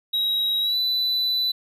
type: tone with pitch glide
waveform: triangle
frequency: 3832 to 3986 Hz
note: A#7 to B7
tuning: +47 to +15 cents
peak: -19 dBFS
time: 0.13-1.52 s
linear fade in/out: 10 ms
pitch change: +68 cents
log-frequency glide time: 0.61-0.77 s
effects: none